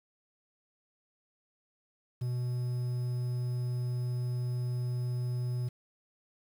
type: tone with quantisation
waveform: triangle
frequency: 123.5 Hz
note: B2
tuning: in tune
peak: -28 dBFS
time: 2.21-5.69 s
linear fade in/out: 10 ms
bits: 9
effects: none